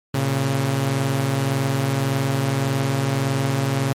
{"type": "tone pair together", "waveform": "sawtooth", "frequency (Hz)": [114.9, 136.64], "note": ["A#2", "C#3"], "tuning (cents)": [-25, -25], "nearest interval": "minor third", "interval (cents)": 300, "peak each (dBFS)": [-21, -16], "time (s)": [0.14, 3.93], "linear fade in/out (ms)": 5, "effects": ["MP3 64 kbps"]}